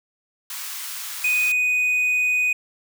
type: high-pass noise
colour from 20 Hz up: white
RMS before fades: -32 dBFS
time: 0.5-1.52 s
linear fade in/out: 2 ms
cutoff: 980 Hz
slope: 24 dB/octave
type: tone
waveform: triangle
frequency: 2489 Hz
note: D#7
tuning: in tune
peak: -16 dBFS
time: 1.24-2.53 s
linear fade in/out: 5 ms
effects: none